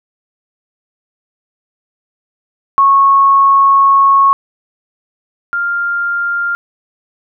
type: tone pair in turn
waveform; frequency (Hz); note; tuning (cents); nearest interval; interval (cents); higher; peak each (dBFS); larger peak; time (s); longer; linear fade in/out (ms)
sine; 1100 / 1397.7; C#6 / F6; -14 / +1; major third; 415; second; -5 / -13; first; 2.78-4.33 / 5.53-6.55; first; 0
effects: none